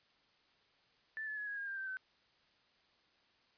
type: tone with pitch steps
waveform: sine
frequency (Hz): 1760 / 1724.8 / 1690.3 / 1656.4 / 1623.3 / 1590.8 / 1559 / 1527.8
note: A6 / A6 / G#6 / G#6 / G#6 / G6 / G6 / G6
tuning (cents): 0 / -35 / +30 / -5 / -40 / +25 / -10 / -45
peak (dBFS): -39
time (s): 1.17-1.97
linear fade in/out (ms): 0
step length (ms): 100
effects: white hiss -71 dBFS RMS until 3.57 s + resampled to 11025 Hz